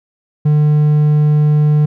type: tone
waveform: triangle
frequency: 150 Hz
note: D3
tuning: 37 cents sharp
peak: -6 dBFS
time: 0.45-1.86 s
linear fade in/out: 10 ms
effects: none